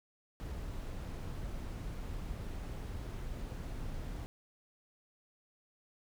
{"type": "noise", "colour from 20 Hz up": "brown", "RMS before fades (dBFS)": -41, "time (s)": [0.4, 4.26], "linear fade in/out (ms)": 0, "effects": []}